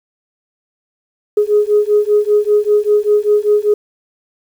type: beating tone pair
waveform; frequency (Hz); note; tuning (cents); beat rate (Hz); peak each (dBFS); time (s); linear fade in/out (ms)
sine; 415.3 / 420.4; G#4 / G#4; 0 / +21; 5.1; -12; 1.37-3.74; 5
effects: tanh soft clip ceiling -2 dBFS + 7-bit